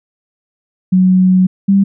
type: tone pair in turn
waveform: sine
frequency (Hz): 185.2 / 196.78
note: F#3 / G3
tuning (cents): +2 / +7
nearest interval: minor second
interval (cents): 105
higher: second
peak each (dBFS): -6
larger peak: neither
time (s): 0.92-1.47 / 1.68-1.84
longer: first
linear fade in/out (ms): 10
effects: none